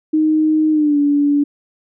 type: tone with pitch glide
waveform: sine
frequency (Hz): 310.7 to 288.2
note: D#4 to D4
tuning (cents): -2 to -33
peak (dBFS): -11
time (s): 0.13-1.44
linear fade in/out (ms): 10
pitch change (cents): -131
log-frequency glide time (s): 0.71-0.98
effects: none